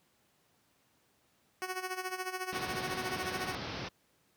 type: tone with tremolo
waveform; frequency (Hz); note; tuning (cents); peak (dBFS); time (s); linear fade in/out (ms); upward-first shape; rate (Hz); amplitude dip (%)
10% pulse; 370.7; F#4; +3; -25; 1.62-3.55; 0; sine; 14; 75
type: low-pass noise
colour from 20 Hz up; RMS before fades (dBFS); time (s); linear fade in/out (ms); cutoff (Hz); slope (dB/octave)
pink; -39; 2.52-3.89; 10; 5700; 96
effects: pink hiss -71 dBFS RMS until 4.36 s + high-pass 100 Hz 12 dB/octave